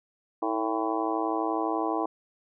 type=harmonic tone with a mistuned harmonic; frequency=112 Hz; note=A2; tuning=31 cents sharp; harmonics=3 / 4 / 5 / 6 / 7 / 8 / 9 / 10; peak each=-30 / -34 / -39 / -34 / -32 / -40 / -33 / -38 dBFS; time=0.42-2.06 s; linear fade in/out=5 ms; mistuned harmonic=3; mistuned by=-65 cents; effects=none